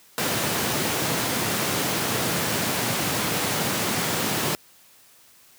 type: high-pass noise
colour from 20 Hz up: pink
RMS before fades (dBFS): -25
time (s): 0.18-4.55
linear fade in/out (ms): 0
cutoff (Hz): 110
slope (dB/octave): 24
effects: white hiss -54 dBFS RMS until 5.58 s + high-pass 60 Hz 12 dB/octave